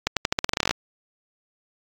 accelerating click train, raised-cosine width 0.2 ms, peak -3 dBFS, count 15, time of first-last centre 0.07-0.71 s, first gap 97 ms, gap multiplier 0.87, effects AAC 64 kbps

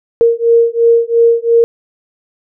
sine beating tone pair, 463.3 / 466.2 Hz, A#4 / A#4, -11 / 0 cents, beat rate 2.9 Hz, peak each -10 dBFS, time 0.21-1.64 s, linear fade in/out 0 ms, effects none

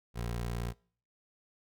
20% pulse tone, 58.7 Hz, A#1, 13 cents sharp, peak -29 dBFS, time 0.14-0.74 s, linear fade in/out 50 ms, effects noise-tail reverb RT60 0.5 s tail -24 dB re dry

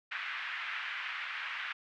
pink band-pass noise, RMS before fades -39 dBFS, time 0.11-1.73 s, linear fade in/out 10 ms, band 1400 to 2700 Hz, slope 24 dB/octave, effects none

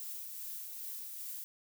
violet noise with tremolo, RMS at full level -42 dBFS, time 0-1.44 s, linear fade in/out 0 ms, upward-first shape triangle, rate 2.5 Hz, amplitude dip 35%, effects none

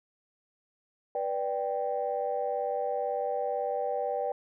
sine chord, G major, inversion first, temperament just, 490 / 588 / 784 Hz, B4 / D5 / G5, -14 / +2 / 0 cents, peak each -32 dBFS, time 1.15-4.32 s, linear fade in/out 2 ms, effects tanh soft clip ceiling -19 dBFS

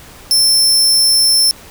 sawtooth tone, 5340 Hz, E8, 22 cents sharp, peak -6 dBFS, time 0.31-1.51 s, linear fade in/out 0 ms, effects pink hiss -38 dBFS RMS until 1.7 s

